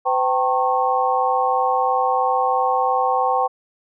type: tone cluster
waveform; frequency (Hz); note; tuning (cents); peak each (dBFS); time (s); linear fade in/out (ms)
sine; 509 / 776 / 899 / 1089; C5 / G5 / A5 / C#6; -48 / -18 / +37 / -31; -23 / -19 / -24 / -22; 0.05-3.48; 20
effects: none